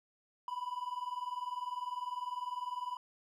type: tone pair together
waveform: triangle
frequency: 980 / 1000 Hz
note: B5 / B5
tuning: -14 / +21 cents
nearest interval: unison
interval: 35 cents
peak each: -38 / -38 dBFS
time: 0.48-2.97 s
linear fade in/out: 2 ms
effects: none